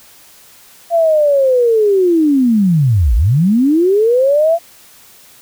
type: linear two-way sweep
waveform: sine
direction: down then up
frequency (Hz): 688 to 48.95 to 688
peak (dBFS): -8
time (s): 0.9-4.59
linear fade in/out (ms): 50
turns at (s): 3.15
effects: white hiss -43 dBFS RMS until 5.41 s